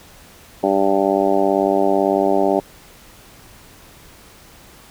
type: harmonic tone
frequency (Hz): 98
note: G2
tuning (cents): 0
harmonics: 2 / 3 / 4 / 5 / 6 / 7 / 8 / 9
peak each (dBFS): -26 / -21 / -19 / -28 / -20 / -22 / -23 / -28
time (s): 0.63-2.6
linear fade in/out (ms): 5
effects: pink hiss -45 dBFS RMS until 4.9 s